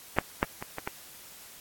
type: clicks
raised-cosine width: 0.5 ms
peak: -6 / -7 / -19 / -18 / -14 dBFS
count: 5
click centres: 0.186 / 0.429 / 0.625 / 0.784 / 0.875 s
effects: white hiss -49 dBFS RMS until 1.6 s + AAC 64 kbps